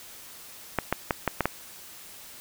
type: clicks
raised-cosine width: 0.5 ms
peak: -8 dBFS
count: 6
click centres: 0.787 / 0.926 / 1.108 / 1.277 / 1.407 / 1.456 s
effects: white hiss -46 dBFS RMS until 2.4 s